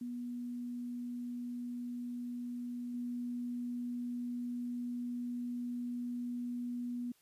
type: tone with level steps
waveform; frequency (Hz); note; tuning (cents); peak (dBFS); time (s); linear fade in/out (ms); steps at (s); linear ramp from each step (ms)
sine; 243; B3; -28; -38 / -36; 0.01-7.12; 5; 2.94; 2
effects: white hiss -70 dBFS RMS until 7.21 s + resampled to 32000 Hz